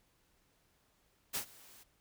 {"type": "noise with ADSR envelope", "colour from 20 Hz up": "white", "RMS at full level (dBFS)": -35, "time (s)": [1.33, 1.84], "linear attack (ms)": 25, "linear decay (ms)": 94, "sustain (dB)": -23, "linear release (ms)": 17, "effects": ["pink hiss -73 dBFS RMS until 2 s"]}